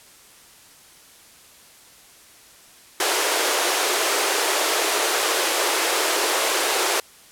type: high-pass noise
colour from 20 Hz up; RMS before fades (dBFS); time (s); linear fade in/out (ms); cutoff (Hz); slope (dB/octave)
pink; -21; 3-7; 2; 350; 48
effects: white hiss -49 dBFS RMS until 7.31 s + low-pass 12000 Hz 12 dB/octave